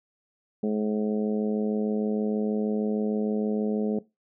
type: harmonic tone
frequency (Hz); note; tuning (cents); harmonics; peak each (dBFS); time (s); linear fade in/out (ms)
106.4; G#2; +42; 2 / 3 / 4 / 5 / 6 / 7; -25 / -36 / -29 / -36 / -42 / -44; 0.63-3.99; 5
effects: noise-tail reverb RT60 0.2 s tail -18 dB re dry